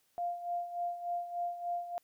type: tone with tremolo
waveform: sine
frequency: 698.5 Hz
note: F5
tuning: in tune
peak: -31 dBFS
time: 0.18-1.98 s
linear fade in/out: 0 ms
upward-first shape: sine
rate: 3.4 Hz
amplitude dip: 70%
effects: white hiss -73 dBFS RMS until 2.03 s